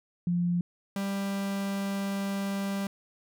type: tone pair in turn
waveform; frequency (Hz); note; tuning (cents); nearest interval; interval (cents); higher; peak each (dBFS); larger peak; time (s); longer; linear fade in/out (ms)
sine / 45% pulse; 174.8 / 197.42; F3 / G3; +2 / +13; major second; 211; second; -24 / -29; first; 0.27-0.61 / 0.96-2.87; second; 2
effects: none